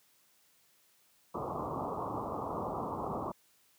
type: low-pass noise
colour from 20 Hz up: white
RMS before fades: -37 dBFS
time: 1.34-3.32 s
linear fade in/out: 10 ms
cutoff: 1200 Hz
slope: 96 dB/octave
effects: white hiss -68 dBFS RMS until 3.78 s + high-pass 80 Hz 12 dB/octave